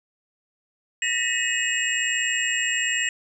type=tone cluster; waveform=sine; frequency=1825 / 1946 / 2561 / 2873 / 7520 Hz; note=A#6 / B6 / D#7 / F7 / A#8; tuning=-37 / -26 / +49 / +48 / +14 cents; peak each=-28 dBFS; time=1.02-3.09 s; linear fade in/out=2 ms; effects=none

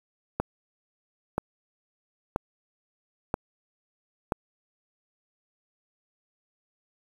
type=click train; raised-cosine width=1 ms; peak=-11 dBFS; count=5; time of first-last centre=0.4-4.322 s; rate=1.02 Hz; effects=7-bit

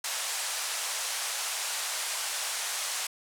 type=band-pass noise; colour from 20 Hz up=white; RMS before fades=-33 dBFS; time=0.04-3.07 s; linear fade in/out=5 ms; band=610 to 10000 Hz; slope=24 dB/octave; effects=none

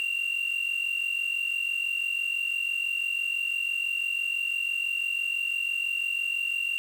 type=tone pair together; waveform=sine; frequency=2739 / 2785 Hz; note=F7 / F7; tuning=-34 / -5 cents; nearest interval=unison; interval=29 cents; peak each=-27 dBFS; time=0-6.78 s; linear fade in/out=0 ms; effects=tanh soft clip ceiling -23 dBFS + 8-bit

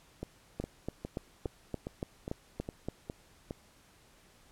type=two click trains; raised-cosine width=2 ms; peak=-24 / -21 dBFS; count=9 / 9; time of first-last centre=0.23-3.509 / 0.6-2.886 s; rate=2.44 / 3.5 Hz; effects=pink hiss -62 dBFS RMS until 4.51 s + low-pass 12000 Hz 12 dB/octave

